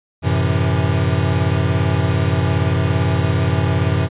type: chord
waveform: square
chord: F# half-diminished seventh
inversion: none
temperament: equal with one note detuned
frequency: 92.5 / 110 / 130.81 / 166.15 Hz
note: F#2 / A2 / C3 / E3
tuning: 0 / 0 / 0 / +14 cents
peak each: -19 / -22 / -21 / -23 dBFS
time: 0.22-4.09 s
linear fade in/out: 50 ms
effects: resampled to 8000 Hz